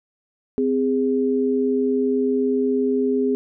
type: tone pair together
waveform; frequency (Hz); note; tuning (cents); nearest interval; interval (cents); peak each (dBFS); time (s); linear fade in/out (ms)
sine; 258.6 / 410.5; C4 / G#4; -20 / -20; minor sixth; 800; -20; 0.58-3.35; 0
effects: none